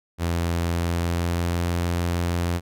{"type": "tone with pitch glide", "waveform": "sawtooth", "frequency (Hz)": [85, 86.49], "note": ["F2", "F2"], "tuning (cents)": [-46, -16], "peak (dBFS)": -18, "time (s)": [0.18, 2.61], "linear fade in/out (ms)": 50, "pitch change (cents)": 30, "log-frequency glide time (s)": [0.59, 1.71], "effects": []}